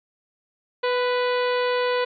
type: harmonic tone with a mistuned harmonic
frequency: 493.9 Hz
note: B4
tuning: in tune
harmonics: 1 / 2 / 3 / 4 / 5 / 6 / 7 / 8 / 9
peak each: -21 / -27 / -31 / -33 / -35 / -37 / -38 / -39 / -40 dBFS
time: 0.83-2.05 s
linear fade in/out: 10 ms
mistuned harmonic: 2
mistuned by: +20 cents
effects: MP3 96 kbps